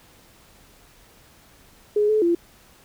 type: tone with pitch steps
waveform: sine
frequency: 418.1 / 430.9 / 342.2 Hz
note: G#4 / A4 / F4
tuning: +12 / -36 / -35 cents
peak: -16 dBFS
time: 1.96-2.35 s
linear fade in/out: 5 ms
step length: 130 ms
effects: pink hiss -53 dBFS RMS until 2.84 s